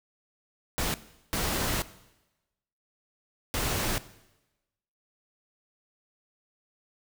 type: noise bursts at uneven times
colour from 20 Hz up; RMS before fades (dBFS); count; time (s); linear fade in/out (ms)
pink; -29; 3; 0.78-0.94 / 1.33-1.82 / 3.54-3.98; 0
effects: noise-tail reverb RT60 1.0 s tail -17 dB re dry